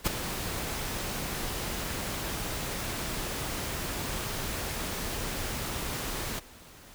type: noise with ADSR envelope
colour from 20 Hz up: pink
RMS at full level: -24 dBFS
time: 0.04-6.4 s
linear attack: 28 ms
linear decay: 12 ms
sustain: -10 dB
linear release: 16 ms
effects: pink hiss -51 dBFS RMS until 6.94 s